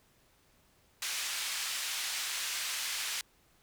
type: band-pass noise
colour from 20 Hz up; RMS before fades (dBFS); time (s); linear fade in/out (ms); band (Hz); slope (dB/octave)
pink; -36; 1.02-3.21; 2; 2100 to 10000; 12
effects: pink hiss -67 dBFS RMS until 3.62 s